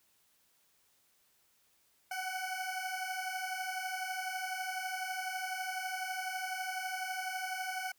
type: beating tone pair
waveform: 20% pulse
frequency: 740 / 752 Hz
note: F#5 / F#5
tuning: 0 / +28 cents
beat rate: 12 Hz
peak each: -36 / -33 dBFS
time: 2.11-7.92 s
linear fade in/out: 5 ms
effects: white hiss -71 dBFS RMS until 7.98 s